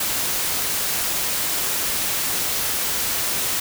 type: noise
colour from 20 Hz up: white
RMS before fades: -23 dBFS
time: 0-3.6 s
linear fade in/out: 5 ms
effects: none